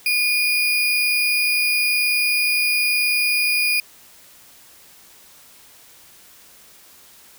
sine tone with sample-and-hold, 2439 Hz, D#7, 35 cents flat, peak -16 dBFS, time 0.06-3.8 s, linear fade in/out 2 ms, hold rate 7350 Hz, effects white hiss -48 dBFS RMS until 7.38 s

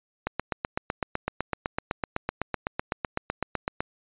click train, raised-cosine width 0.5 ms, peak -11 dBFS, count 29, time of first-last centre 0.27-3.805 s, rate 7.92 Hz, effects resampled to 8000 Hz

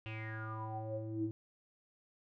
square tone with low-pass filter sweep, 110 Hz, A2, in tune, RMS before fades -41 dBFS, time 0.06-1.31 s, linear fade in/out 0 ms, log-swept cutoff 2800 to 280 Hz, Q 9.7, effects none

